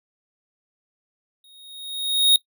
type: tone with exponential growth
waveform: square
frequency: 3741 Hz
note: A#7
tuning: 5 cents sharp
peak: -11 dBFS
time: 1.44-2.36 s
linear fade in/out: 2 ms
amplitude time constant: 200 ms
effects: noise-tail reverb RT60 0.1 s tail -20 dB re dry